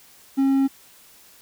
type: tone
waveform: triangle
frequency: 271.1 Hz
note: C#4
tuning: 38 cents flat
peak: -14 dBFS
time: 0.37-0.68 s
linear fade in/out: 20 ms
effects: white hiss -51 dBFS RMS until 1.41 s